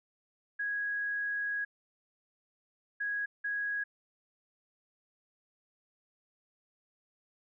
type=tone bursts at uneven times; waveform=sine; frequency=1657 Hz; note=G#6; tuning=4 cents flat; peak=-31 dBFS; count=3; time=0.59-1.65 / 3-3.26 / 3.44-3.84 s; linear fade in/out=10 ms; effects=none